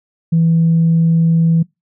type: tone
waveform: sine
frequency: 164.81 Hz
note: E3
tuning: in tune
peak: -8 dBFS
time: 0.32-1.63 s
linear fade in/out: 10 ms
effects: noise-tail reverb RT60 0.2 s tail -25 dB re dry + tanh soft clip ceiling -5 dBFS